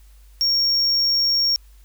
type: tone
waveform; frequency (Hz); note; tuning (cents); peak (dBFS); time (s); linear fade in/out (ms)
triangle; 5540; F8; -15; -15; 0.41-1.56; 0
effects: added 50 Hz sine -45 dBFS peak until 1.84 s + white hiss -59 dBFS RMS until 1.84 s